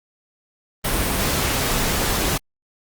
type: noise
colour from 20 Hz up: pink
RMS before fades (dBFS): -21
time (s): 0.84-2.38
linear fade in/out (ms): 10
effects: Opus 32 kbps